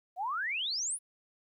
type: exponential sweep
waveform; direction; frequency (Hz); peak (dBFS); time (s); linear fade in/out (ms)
sine; up; 682 to 10548; -31; 0.16-0.99; 50
effects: 12-bit